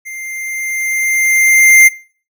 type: tone with level ramp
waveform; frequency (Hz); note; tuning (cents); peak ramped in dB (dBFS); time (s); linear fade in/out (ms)
square; 2097; C7; +3; -26 to -3; 0.05-1.89; 20
effects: noise-tail reverb RT60 0.4 s tail -18 dB re dry